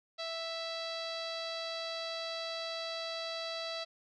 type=tone with low-pass filter; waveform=sawtooth; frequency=659.3 Hz; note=E5; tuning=in tune; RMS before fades=-39 dBFS; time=0.18-3.85 s; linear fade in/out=20 ms; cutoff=4300 Hz; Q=7.1; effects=none